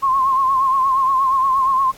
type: tone with vibrato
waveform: sine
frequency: 1066 Hz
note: C6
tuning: 32 cents sharp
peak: -13 dBFS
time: 0.02-1.92 s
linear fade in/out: 20 ms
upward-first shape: triangle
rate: 8.5 Hz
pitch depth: 71 cents each way
effects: pink hiss -44 dBFS RMS until 1.97 s + AAC 64 kbps